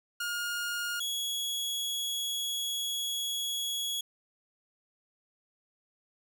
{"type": "tone pair in turn", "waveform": "sawtooth", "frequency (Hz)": [1422, 3346], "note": ["F6", "G#7"], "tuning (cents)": [31, 12], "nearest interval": "octave + minor third", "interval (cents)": 1481, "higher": "second", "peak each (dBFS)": -28, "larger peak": "neither", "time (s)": [[0.2, 1], [1, 4.01]], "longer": "second", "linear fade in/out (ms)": 5, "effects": []}